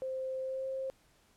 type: tone with pitch glide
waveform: sine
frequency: 523.3 to 530.6 Hz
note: C5 to C5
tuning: 0 to +24 cents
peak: -34 dBFS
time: 0.02-0.9 s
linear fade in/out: 0 ms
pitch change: +24 cents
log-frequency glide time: 0.41-0.67 s
effects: pink hiss -67 dBFS RMS until 1.36 s + low-pass 12000 Hz 12 dB/octave